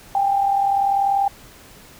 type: tone pair together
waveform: sine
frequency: 792 / 832.2 Hz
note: G5 / G#5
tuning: +18 / +3 cents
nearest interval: minor second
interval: 85 cents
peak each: -16 / -25 dBFS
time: 0.15-1.28 s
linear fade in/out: 2 ms
effects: pink hiss -45 dBFS RMS until 1.99 s